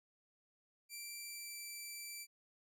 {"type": "tone with pitch glide", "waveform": "10% pulse", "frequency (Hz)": [2349, 2334], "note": ["D7", "D7"], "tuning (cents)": [0, -11], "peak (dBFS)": -37, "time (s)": [0.89, 2.27], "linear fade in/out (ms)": 50, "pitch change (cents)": -11, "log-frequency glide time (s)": [1.18, 1.58], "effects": []}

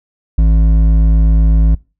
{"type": "tone with hard clipping", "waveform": "sine", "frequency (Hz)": 54, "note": "A1", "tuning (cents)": -32, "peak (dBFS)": -8, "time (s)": [0.38, 1.75], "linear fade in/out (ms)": 5, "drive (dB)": 8, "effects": ["noise-tail reverb RT60 0.3 s tail -24 dB re dry"]}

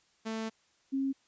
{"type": "tone pair in turn", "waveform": ["sawtooth", "sine"], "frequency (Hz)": [222.1, 270.3], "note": ["A3", "C#4"], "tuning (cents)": [16, -44], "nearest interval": "minor third", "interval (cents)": 340, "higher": "second", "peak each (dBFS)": [-30, -28], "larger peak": "second", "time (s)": [[0.25, 0.5], [0.92, 1.13]], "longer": "first", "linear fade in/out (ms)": 20, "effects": ["white hiss -69 dBFS RMS until 1.27 s", "resampled to 16000 Hz"]}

